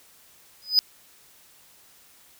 triangle tone with exponential growth, 4995 Hz, D#8, 6 cents sharp, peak -10 dBFS, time 0.62-0.79 s, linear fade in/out 0 ms, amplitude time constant 35 ms, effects white hiss -55 dBFS RMS until 2.39 s

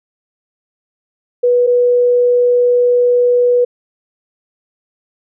sine tone pair in turn, 489 / 489 Hz, B4 / B4, -17 / -17 cents, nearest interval unison, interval 0 cents, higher neither, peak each -8 dBFS, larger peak neither, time 1.43-1.67 / 1.67-3.65 s, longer second, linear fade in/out 10 ms, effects none

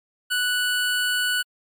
25% pulse tone, 1480 Hz, F#6, in tune, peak -17 dBFS, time 0.3-1.43 s, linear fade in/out 20 ms, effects MP3 96 kbps

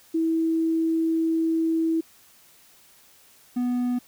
sine / triangle tone pair in turn, 325.4 / 246.3 Hz, E4 / B3, -22 / -5 cents, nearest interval perfect fourth, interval 483 cents, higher first, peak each -20 dBFS, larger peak neither, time 0.14-2.01 / 3.56-3.99 s, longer first, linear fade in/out 10 ms, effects white hiss -55 dBFS RMS until 4.07 s

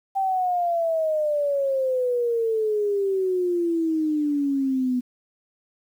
sine exponential sweep, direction down, 784 to 246.9 Hz, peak -20 dBFS, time 0.15-5.01 s, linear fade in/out 20 ms, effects 9-bit

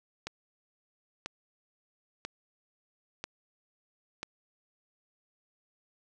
click train, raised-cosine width 0.2 ms, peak -19 dBFS, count 5, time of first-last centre 0.27-4.23 s, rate 1.01 Hz, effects none

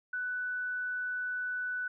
sine tone, 1490 Hz, F#6, 12 cents sharp, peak -32 dBFS, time 0.13-1.88 s, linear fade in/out 5 ms, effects none

